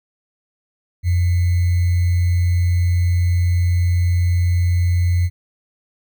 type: tone with sample-and-hold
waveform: sine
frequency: 88 Hz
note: F2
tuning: 14 cents sharp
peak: -13 dBFS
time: 1.03-5.3 s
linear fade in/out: 50 ms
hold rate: 2100 Hz
effects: none